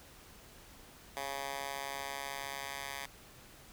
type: tone with high-pass filter sweep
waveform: 10% pulse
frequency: 138.59 Hz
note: C#3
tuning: in tune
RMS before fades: -41 dBFS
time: 1.17-3.06 s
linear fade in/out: 0 ms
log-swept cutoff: 760 to 1300 Hz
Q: 1
effects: pink hiss -56 dBFS RMS until 3.72 s